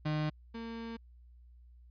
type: tone pair in turn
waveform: 35% pulse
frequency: 152.8 / 228.9 Hz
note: D#3 / A#3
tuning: -31 / -31 cents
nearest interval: perfect fifth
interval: 700 cents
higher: second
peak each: -29 / -38 dBFS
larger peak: first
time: 0.05-0.3 / 0.54-0.97 s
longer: second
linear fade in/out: 10 ms
effects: added 60 Hz sine -54 dBFS peak until 1.9 s + resampled to 11025 Hz

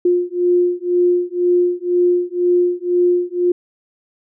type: beating tone pair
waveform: sine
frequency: 353.6 / 355.6 Hz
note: F4 / F4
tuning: +22 / +31 cents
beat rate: 2 Hz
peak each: -16 dBFS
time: 0.05-3.52 s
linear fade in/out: 5 ms
effects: none

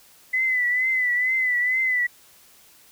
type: tone with vibrato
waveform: sine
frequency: 2008 Hz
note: B6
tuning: 28 cents sharp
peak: -19 dBFS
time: 0.33-2.07 s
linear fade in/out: 10 ms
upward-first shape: triangle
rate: 2.2 Hz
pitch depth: 64 cents each way
effects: white hiss -53 dBFS RMS until 2.91 s

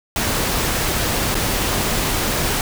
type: noise with dropouts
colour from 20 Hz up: pink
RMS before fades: -20 dBFS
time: 0.16-2.61 s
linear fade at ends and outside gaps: 1 ms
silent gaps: 1.345-1.352 s
effects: none

